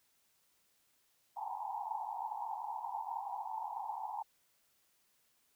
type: band-pass noise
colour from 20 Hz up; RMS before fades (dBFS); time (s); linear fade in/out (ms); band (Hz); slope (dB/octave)
pink; -41; 1.36-4.23; 10; 780 to 950; 96
effects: white hiss -74 dBFS RMS until 5.55 s